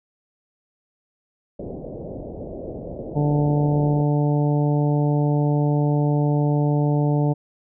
white low-pass noise, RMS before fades -33 dBFS, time 1.59-4.02 s, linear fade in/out 5 ms, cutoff 630 Hz, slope 48 dB/octave
harmonic tone, 146.83 Hz, D3, in tune, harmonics 1 / 2 / 3 / 4 / 5 / 6, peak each -18 / -24 / -28 / -30 / -32 / -34 dBFS, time 3.15-7.34 s, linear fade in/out 20 ms
effects none

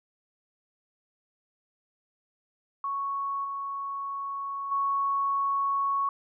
sine tone with level steps, 1108.7 Hz, C#6, in tune, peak -28 / -31 / -24 dBFS, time 2.84-6.09 s, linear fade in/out 2 ms, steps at 3.44 / 4.71 s, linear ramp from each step 10 ms, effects none

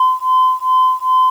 sine beating tone pair, 1025 / 1027.5 Hz, C6 / C6, -36 / -32 cents, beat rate 2.5 Hz, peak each -12 dBFS, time 0-1.3 s, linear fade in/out 5 ms, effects tanh soft clip ceiling -6 dBFS + 7-bit

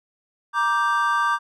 triangle chord, G minor, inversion first, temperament just, 940.8 / 1176 / 1568 Hz, Bb5 / D6 / G6, +16 / +2 / 0 cents, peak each -23 / -19 / -22 dBFS, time 0.53-1.39 s, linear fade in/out 50 ms, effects none

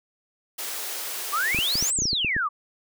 white high-pass noise, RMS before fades -32 dBFS, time 0.58-1.91 s, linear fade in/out 10 ms, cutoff 310 Hz, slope 48 dB/octave
sine exponential two-way sweep, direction up then down, 1108.7 to 8480 to 1108.7 Hz, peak -22 dBFS, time 1.32-2.49 s, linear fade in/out 20 ms, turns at 1.94 s
clicks, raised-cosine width 3 ms, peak -19 dBFS, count 10, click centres 1.547 / 1.588 / 1.755 / 1.826 / 1.988 / 2.021 / 2.055 / 2.131 / 2.247 / 2.365 s
effects none

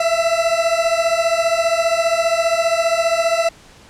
40% pulse beating tone pair, 659.3 / 674.3 Hz, E5 / E5, 0 / +39 cents, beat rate 15 Hz, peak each -17 dBFS, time 0-3.49 s, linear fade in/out 5 ms, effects pink hiss -45 dBFS RMS until 3.89 s + low-pass 8000 Hz 12 dB/octave

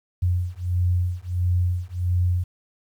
sine beating tone pair, 88.5 / 90 Hz, F2 / F#2, +23 / -47 cents, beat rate 1.5 Hz, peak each -23 dBFS, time 0.22-2.44 s, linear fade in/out 10 ms, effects 9-bit

